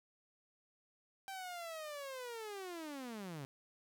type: linear sweep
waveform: sawtooth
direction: down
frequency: 784 to 130 Hz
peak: -40 dBFS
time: 1.28-3.45 s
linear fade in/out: 0 ms
effects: none